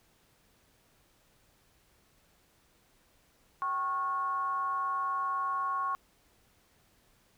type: tone with frequency modulation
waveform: sine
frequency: 1098 Hz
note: C#6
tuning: 17 cents flat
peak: -29 dBFS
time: 3.62-5.95 s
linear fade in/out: 0 ms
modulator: 326 Hz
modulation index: 0.46
effects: pink hiss -67 dBFS RMS until 7.37 s